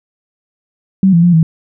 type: tone with pitch steps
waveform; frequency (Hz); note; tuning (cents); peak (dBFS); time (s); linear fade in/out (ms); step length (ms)
sine; 191.5 / 168.9 / 175.2 / 161.6; G3 / E3 / F3 / E3; -40 / +42 / +6 / -34; -5; 1.03-1.43; 2; 100
effects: none